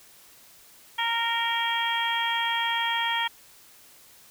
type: harmonic tone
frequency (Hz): 463.4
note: A#4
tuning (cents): -10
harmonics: 2 / 3 / 4 / 5 / 6 / 7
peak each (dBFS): -28 / -36 / -30 / -33 / -38 / -29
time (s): 0.98-3.28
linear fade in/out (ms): 10
effects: white hiss -53 dBFS RMS until 4.3 s